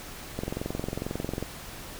click train, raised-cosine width 2 ms, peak -17 dBFS, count 24, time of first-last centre 0.39-1.426 s, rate 22.2 Hz, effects pink hiss -42 dBFS RMS until 1.99 s

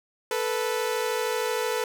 sawtooth tone pair together, 440 / 493.1 Hz, A4 / B4, 0 / -3 cents, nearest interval major second, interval 197 cents, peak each -24 dBFS, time 0.31-1.84 s, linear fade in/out 2 ms, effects none

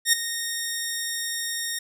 10% pulse tone with ADSR envelope, 1852 Hz, A#6, 12 cents flat, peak -5 dBFS, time 0.05-1.79 s, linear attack 77 ms, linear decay 11 ms, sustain -13 dB, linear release 6 ms, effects none

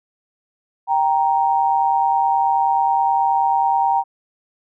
sine tone pair together, 784.6 / 934 Hz, G5 / A#5, +1 / +3 cents, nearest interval minor third, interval 302 cents, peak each -17 dBFS, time 0.87-4.04 s, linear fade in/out 50 ms, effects none

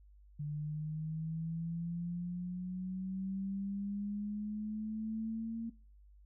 sine linear sweep, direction up, 146.83 to 229.2 Hz, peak -36 dBFS, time 0.39-5.7 s, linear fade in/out 10 ms, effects noise-tail reverb RT60 0.4 s tail -21 dB re dry + added 50 Hz sine -57 dBFS peak until 6.25 s

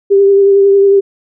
sine tone with vibrato, 396.2 Hz, G4, 18 cents sharp, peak -4 dBFS, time 0.1-1.01 s, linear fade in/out 20 ms, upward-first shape triangle, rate 11 Hz, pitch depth 24 cents each way, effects none

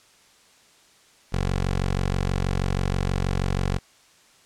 15% pulse tone, 46.25 Hz, F#1, in tune, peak -16 dBFS, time 1.32-3.79 s, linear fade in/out 20 ms, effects white hiss -56 dBFS RMS until 4.45 s + low-pass 8000 Hz 12 dB/octave

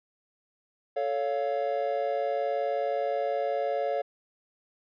triangle chord, A augmented, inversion none, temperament equal with one note detuned, 440 / 559.2 / 698.5 Hz, A4 / C#5 / E#5, 0 / +15 / 0 cents, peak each -31 / -27 / -29 dBFS, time 0.96-4.02 s, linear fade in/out 10 ms, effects resampled to 11025 Hz

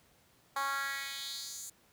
10% pulse tone with high-pass filter sweep, 275.5 Hz, C#4, 11 cents flat, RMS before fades -38 dBFS, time 0.56-1.7 s, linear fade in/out 5 ms, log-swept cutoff 940 to 7900 Hz, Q 2.5, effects pink hiss -66 dBFS RMS until 1.92 s + high-pass 60 Hz 12 dB/octave

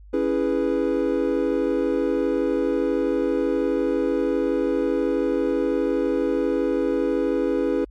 triangle chord, C# minor seventh, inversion none, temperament equal, 277.2 / 329.6 / 415.3 / 493.9 Hz, C#4 / E4 / G#4 / B4, 0 / 0 / 0 / 0 cents, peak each -23 dBFS, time 0.13-7.85 s, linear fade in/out 10 ms, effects added 50 Hz sine -42 dBFS peak until 7.9 s + MP3 64 kbps

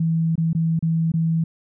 sine tone with dropouts, 163.4 Hz, E3, 15 cents flat, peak -17 dBFS, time 0-1.44 s, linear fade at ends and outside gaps 5 ms, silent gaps 0.356-0.378 / 0.531-0.549 / 0.792-0.825 / 1.119-1.138 s, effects none

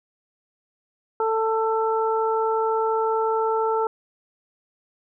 harmonic tone, 444.3 Hz, A4, 17 cents sharp, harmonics 1 / 2 / 3, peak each -22 / -24 / -28 dBFS, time 1.2-3.87 s, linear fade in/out 2 ms, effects none

